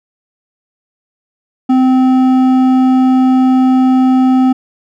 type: tone with hard clipping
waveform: sine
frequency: 258.4 Hz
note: C4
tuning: 21 cents flat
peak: -8 dBFS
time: 1.69-4.53 s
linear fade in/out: 10 ms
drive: 8 dB
effects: none